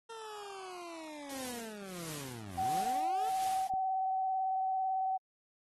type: linear two-way sweep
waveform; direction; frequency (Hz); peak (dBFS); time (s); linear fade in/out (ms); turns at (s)
20% pulse; down then up; 459.3 to 83 to 459.3; -39; 0.09-3.3; 10; 2.59
type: noise with tremolo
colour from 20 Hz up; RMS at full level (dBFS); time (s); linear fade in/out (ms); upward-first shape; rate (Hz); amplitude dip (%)
white; -43; 1.29-3.69; 5; triangle; 1.5; 100
type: tone with vibrato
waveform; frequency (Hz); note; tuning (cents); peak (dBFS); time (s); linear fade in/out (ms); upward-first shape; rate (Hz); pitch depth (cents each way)
sine; 760; F#5; +46; -30; 2.57-5.18; 20; sine; 18; 16
type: click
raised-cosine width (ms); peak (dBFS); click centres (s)
3; -36; 3.738
effects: AAC 32 kbps